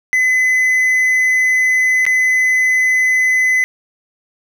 triangle tone with dropouts, 2022 Hz, B6, 40 cents sharp, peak -9 dBFS, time 0.13-3.64 s, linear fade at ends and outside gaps 0 ms, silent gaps 2.053-2.065 s, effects none

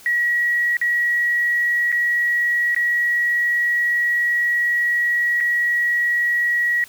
sine tone with dropouts, 1916 Hz, A#6, 47 cents sharp, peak -16 dBFS, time 0.06-6.84 s, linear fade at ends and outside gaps 1 ms, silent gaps 0.769-0.814 / 1.918-1.925 / 2.747-2.763 / 5.404-5.408 s, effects white hiss -45 dBFS RMS until 6.88 s

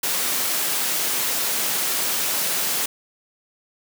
white high-pass noise, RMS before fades -23 dBFS, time 0.03-2.86 s, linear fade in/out 5 ms, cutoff 180 Hz, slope 12 dB/octave, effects none

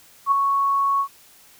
sine tone with ADSR envelope, 1108.7 Hz, C#6, in tune, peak -12 dBFS, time 0.26-1.08 s, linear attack 57 ms, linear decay 7 ms, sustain -5 dB, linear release 79 ms, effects white hiss -51 dBFS RMS until 1.59 s

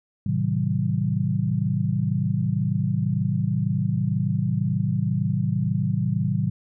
sine chord, A diminished seventh, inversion none, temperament just, 110 / 132 / 158.4 / 190.08 Hz, A2 / C3 / Eb3 / Gb3, 0 / +16 / +31 / +47 cents, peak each -26 dBFS, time 0.26-6.5 s, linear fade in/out 5 ms, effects none

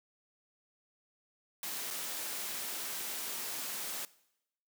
white noise with dropouts, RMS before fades -39 dBFS, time 1.63-4.05 s, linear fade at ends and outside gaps 1 ms, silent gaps 1.904-1.908 s, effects noise-tail reverb RT60 0.8 s tail -20 dB re dry + high-pass 200 Hz 12 dB/octave

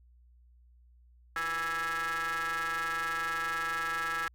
40% pulse ring-modulated tone, 166.9 Hz, E3, 22 cents sharp, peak -27 dBFS, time 1.36-4.28 s, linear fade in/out 2 ms, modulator 1490 Hz, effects added 60 Hz sine -57 dBFS peak until 4.34 s

